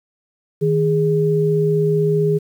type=tone pair together; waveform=sine; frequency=157.29 / 412.7 Hz; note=D#3 / G#4; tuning=+19 / -11 cents; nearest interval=octave + perfect fourth; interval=1670 cents; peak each=-17 / -16 dBFS; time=0.61-2.39 s; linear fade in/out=20 ms; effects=8-bit